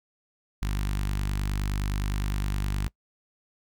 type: tone with notch filter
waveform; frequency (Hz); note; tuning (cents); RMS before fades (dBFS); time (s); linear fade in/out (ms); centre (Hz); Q
sawtooth; 49.67; G1; +24; -28; 0.62-2.88; 0; 510; 0.57
effects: noise-tail reverb RT60 0.1 s tail -23 dB re dry